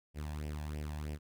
sawtooth tone with flanger, 75 Hz, D2, 37 cents sharp, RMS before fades -40 dBFS, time 0.14-1.19 s, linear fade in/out 50 ms, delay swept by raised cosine 0.37 to 1.2 ms, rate 3.1 Hz, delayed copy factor +0.7, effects none

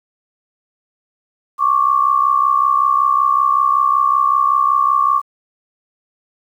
sine tone pair together, 1098.7 / 1164 Hz, C#6 / D6, -16 / -16 cents, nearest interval minor second, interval 100 cents, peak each -14 dBFS, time 1.58-5.22 s, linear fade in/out 50 ms, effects 8-bit

